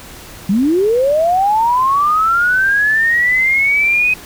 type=linear sweep; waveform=sine; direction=up; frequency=181.4 to 2524 Hz; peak=-10 dBFS; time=0.49-4.14 s; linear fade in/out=5 ms; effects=pink hiss -35 dBFS RMS until 4.25 s